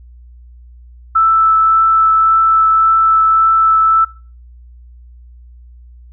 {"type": "tone with vibrato", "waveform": "sine", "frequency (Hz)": 1318.5, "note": "E6", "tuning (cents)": 0, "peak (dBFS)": -7, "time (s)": [1.15, 4.05], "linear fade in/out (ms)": 10, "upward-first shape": "triangle", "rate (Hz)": 1.8, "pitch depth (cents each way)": 8, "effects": ["noise-tail reverb RT60 0.4 s tail -23 dB re dry", "added 60 Hz sine -36 dBFS peak until 6.12 s"]}